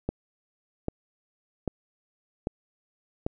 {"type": "click train", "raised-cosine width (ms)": 2, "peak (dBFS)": -14, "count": 5, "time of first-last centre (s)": [0.09, 3.265], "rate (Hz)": 1.26, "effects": []}